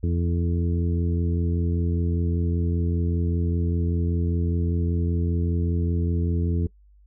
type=harmonic tone with a mistuned harmonic; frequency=85.1 Hz; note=F2; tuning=44 cents flat; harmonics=1 / 2 / 3 / 4 / 5; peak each=-22 / -28 / -32 / -34 / -36 dBFS; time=0.03-6.67 s; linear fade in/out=5 ms; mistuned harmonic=5; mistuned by=+24 cents; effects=noise-tail reverb RT60 0.1 s tail -21 dB re dry + added 50 Hz sine -51 dBFS peak until 7.06 s